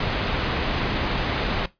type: low-pass noise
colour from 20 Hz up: pink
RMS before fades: -25 dBFS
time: 0-1.66 s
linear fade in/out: 5 ms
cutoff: 4100 Hz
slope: 24 dB/octave
effects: noise-tail reverb RT60 0.2 s tail -18 dB re dry + resampled to 11025 Hz